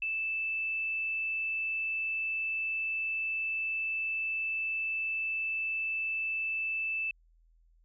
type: tone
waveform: sine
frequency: 2637 Hz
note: E7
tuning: in tune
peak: -30 dBFS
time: 0.02-7.11 s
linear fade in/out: 2 ms
effects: added 41 Hz sine -61 dBFS peak until 7.84 s